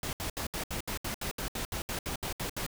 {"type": "noise bursts", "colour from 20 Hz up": "pink", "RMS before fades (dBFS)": -35, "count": 16, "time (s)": [0.03, 2.665], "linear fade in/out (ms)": 2, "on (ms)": 100, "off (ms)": 69, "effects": []}